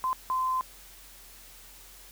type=tone bursts at uneven times; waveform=sine; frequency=1032 Hz; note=C6; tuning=24 cents flat; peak=-25 dBFS; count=2; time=0.04-0.13 / 0.3-0.61 s; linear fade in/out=0 ms; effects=added 43 Hz sine -55 dBFS peak until 2.11 s + white hiss -51 dBFS RMS until 2.11 s